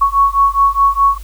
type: beating tone pair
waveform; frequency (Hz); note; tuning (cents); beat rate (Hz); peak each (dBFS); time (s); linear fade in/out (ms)
sine; 1108.7 / 1113.5; C#6 / C#6; 0 / +7; 4.8; -12; 0.01-1.18; 10
effects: added 50 Hz sine -27 dBFS peak until 1.23 s + white hiss -44 dBFS RMS until 1.23 s